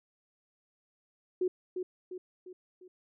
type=tone with echo; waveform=sine; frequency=365.8 Hz; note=F#4; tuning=20 cents flat; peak=-26 dBFS; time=1.41-1.48 s; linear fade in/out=5 ms; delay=350 ms; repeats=4; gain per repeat=-6 dB; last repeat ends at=2.88 s; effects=none